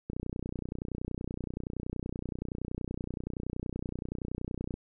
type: click train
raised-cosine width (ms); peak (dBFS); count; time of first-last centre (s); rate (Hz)
3; -22; 143; 0.1-4.741; 30.6
effects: none